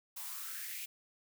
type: noise with high-pass filter sweep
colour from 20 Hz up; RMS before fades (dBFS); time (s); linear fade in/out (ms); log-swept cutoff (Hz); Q
blue; -43; 0.16-0.86; 10; 820 to 2500; 4.5
effects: none